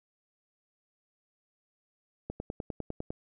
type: click train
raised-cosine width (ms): 2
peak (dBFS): -22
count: 9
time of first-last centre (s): 2.3-3.105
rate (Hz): 9.94
effects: none